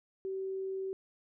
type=tone; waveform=sine; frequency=383.1 Hz; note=G4; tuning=40 cents flat; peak=-34 dBFS; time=0.25-0.93 s; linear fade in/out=0 ms; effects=none